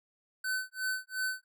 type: tone with tremolo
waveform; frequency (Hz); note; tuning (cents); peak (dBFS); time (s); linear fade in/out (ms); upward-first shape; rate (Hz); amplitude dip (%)
square; 1518; F#6; +44; -30; 0.44-1.44; 5; sine; 2.8; 100
effects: none